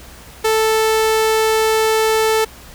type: tone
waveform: sawtooth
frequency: 440 Hz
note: A4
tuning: in tune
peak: -9 dBFS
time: 0.44-2.45 s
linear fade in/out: 10 ms
effects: added 60 Hz sine -42 dBFS peak until 2.74 s + pink hiss -40 dBFS RMS until 2.74 s